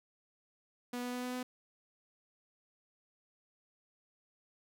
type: tone with pitch steps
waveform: sawtooth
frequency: 245 / 246.6 / 248.1 / 249.7 / 251.3 Hz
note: B3 / B3 / B3 / B3 / B3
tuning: -14 / -2 / +8 / +19 / +30 cents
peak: -33 dBFS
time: 0.93-1.43 s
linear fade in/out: 5 ms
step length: 100 ms
effects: none